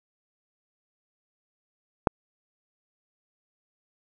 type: click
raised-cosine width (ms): 1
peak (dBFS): -4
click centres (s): 2.072
effects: none